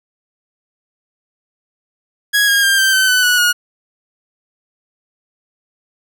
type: tone with pitch steps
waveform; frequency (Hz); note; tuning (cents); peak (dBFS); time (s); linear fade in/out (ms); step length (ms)
sawtooth; 1661.2 / 1628 / 1595.4 / 1563.4 / 1532.2 / 1501.5 / 1471.4 / 1442; G#6 / G#6 / G6 / G6 / G6 / F#6 / F#6 / F#6; 0 / -35 / +30 / -5 / -40 / +25 / -10 / -45; -7; 2.33-3.53; 20; 150
effects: none